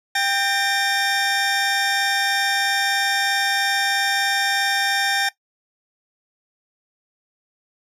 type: tone pair together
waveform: 20% pulse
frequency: 790 / 1822.3 Hz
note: G5 / A#6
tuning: +13 / -40 cents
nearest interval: octave + major second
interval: 1447 cents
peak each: -16 dBFS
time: 0.15-5.29 s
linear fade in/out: 5 ms
effects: noise-tail reverb RT60 0.1 s tail -17 dB re dry + low-pass 12000 Hz 12 dB/octave